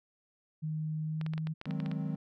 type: tone with pitch glide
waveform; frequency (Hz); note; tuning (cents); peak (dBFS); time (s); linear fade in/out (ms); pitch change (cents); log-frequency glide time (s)
sine; 155.56 to 157.91; D#3 to D#3; 0 to +26; -32; 0.62-1.54; 20; +26; 1.02-1.33
type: clicks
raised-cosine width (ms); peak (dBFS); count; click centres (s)
0.3; -27; 11; 1.213 / 1.264 / 1.336 / 1.379 / 1.471 / 1.614 / 1.656 / 1.709 / 1.802 / 1.861 / 1.915
type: chord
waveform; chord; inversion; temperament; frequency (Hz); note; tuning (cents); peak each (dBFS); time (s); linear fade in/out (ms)
triangle; Ab dominant seventh; second; equal; 155.56 / 185 / 207.7 / 261.6; Eb3 / Gb3 / Ab3 / C4; 0 / 0 / 0 / 0; -33 / -36 / -38 / -39; 1.66-2.16; 10
effects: none